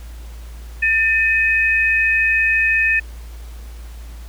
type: tone pair together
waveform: sine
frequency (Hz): 1792.9 / 2525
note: A6 / D#7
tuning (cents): +32 / +25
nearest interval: tritone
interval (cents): 593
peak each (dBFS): -16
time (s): 0.82-3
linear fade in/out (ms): 10
effects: added 57 Hz sine -31 dBFS peak until 4.28 s + pink hiss -46 dBFS RMS until 4.28 s